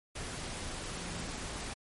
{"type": "tone in noise", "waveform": "sine", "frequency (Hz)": 174.61, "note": "F3", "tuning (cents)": 0, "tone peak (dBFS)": -45, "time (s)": [0.91, 1.26], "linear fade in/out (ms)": 10, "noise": "pink", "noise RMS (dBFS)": -40, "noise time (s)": [0.15, 1.74], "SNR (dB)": -8, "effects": ["MP3 48 kbps"]}